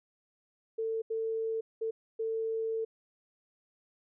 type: tone bursts at uneven times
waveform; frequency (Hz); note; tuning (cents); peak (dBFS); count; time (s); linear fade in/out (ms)
sine; 447.4; A4; +29; -30; 4; 0.78-1.02 / 1.1-1.61 / 1.81-1.91 / 2.19-2.85; 10
effects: none